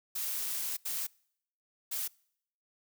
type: noise bursts at uneven times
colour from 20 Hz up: blue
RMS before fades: -35 dBFS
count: 3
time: 0.15-0.77 / 0.85-1.07 / 1.91-2.08 s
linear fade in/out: 10 ms
effects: noise-tail reverb RT60 0.7 s tail -26 dB re dry